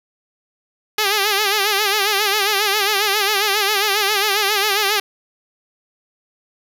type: tone with vibrato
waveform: 5% pulse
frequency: 410 Hz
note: G#4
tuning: 22 cents flat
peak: -4 dBFS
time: 0.98-5 s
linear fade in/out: 5 ms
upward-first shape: sine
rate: 7.4 Hz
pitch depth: 97 cents each way
effects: none